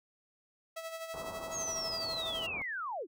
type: tone with tremolo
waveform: sawtooth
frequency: 653 Hz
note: E5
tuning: 17 cents flat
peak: -34 dBFS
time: 0.76-2.47 s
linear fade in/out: 10 ms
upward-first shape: sine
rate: 12 Hz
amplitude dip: 55%
type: low-pass noise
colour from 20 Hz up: white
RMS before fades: -46 dBFS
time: 1.14-2.62 s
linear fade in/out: 0 ms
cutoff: 1200 Hz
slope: 48 dB/octave
type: linear sweep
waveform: sine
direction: down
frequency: 6730 to 280 Hz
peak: -35 dBFS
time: 1.51-3.07 s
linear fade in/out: 50 ms
effects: none